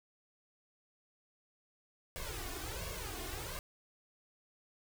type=noise with flanger; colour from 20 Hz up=pink; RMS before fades=-42 dBFS; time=2.16-3.59 s; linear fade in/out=0 ms; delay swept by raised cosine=1.8 to 2.8 ms; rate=1.4 Hz; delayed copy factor=+0.95; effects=none